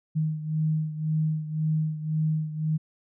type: beating tone pair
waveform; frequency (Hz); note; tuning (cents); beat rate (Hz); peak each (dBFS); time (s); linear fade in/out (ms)
sine; 155.56 / 157.46; D#3 / D#3; 0 / +21; 1.9; -25 / -30; 0.15-2.78; 20
effects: none